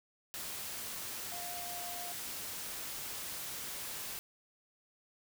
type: tone in noise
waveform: sine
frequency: 704 Hz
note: F5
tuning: 14 cents sharp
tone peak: -45 dBFS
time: 1.32-2.12 s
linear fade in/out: 0 ms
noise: white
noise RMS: -42 dBFS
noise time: 0.34-4.19 s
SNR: -6 dB
effects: none